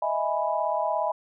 sine chord, E major seventh, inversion third, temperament equal, 622.3 / 659.3 / 830.6 / 987.8 Hz, D#5 / E5 / G#5 / B5, 0 / 0 / 0 / 0 cents, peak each -29 dBFS, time 0.02-1.12 s, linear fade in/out 5 ms, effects none

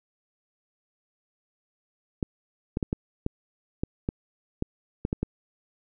clicks, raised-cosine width 3 ms, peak -13 dBFS, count 11, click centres 2.228 / 2.771 / 2.828 / 2.929 / 3.264 / 3.835 / 4.089 / 4.624 / 5.051 / 5.129 / 5.23 s, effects none

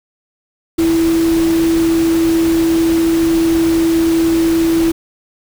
sine tone in noise, 329.6 Hz, E4, in tune, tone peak -10 dBFS, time 0.78-4.92 s, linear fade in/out 10 ms, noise pink, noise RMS -25 dBFS, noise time 0.78-4.92 s, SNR +12 dB, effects none

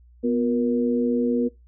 sine tone cluster, 246.3 / 357.3 / 472.9 Hz, B3 / F4 / A#4, -5 / +40 / +25 cents, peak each -21 / -29 / -24 dBFS, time 0.23-1.49 s, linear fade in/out 20 ms, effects noise-tail reverb RT60 0.2 s tail -21 dB re dry + added 60 Hz sine -49 dBFS peak until 1.67 s

